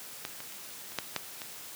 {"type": "clicks", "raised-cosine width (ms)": 0.2, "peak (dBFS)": [-17, -24, -30, -27, -12, -12, -21], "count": 7, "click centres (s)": [0.251, 0.404, 0.523, 0.92, 0.987, 1.163, 1.418], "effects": ["white hiss -45 dBFS RMS until 1.75 s", "high-pass 100 Hz 12 dB/octave"]}